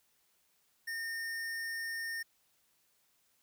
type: tone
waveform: square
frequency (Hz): 1825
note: A#6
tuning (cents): -37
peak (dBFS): -37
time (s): 0.87-2.23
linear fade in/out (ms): 10
effects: white hiss -73 dBFS RMS until 3.42 s